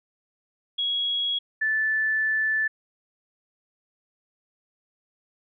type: tone pair in turn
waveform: sine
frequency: 3322 / 1751.7 Hz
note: G#7 / A6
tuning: 0 / -8 cents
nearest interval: major seventh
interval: 1108 cents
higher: first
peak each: -23 / -21 dBFS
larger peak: second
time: 0.78-1.39 / 1.61-2.68 s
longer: second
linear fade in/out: 10 ms
effects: none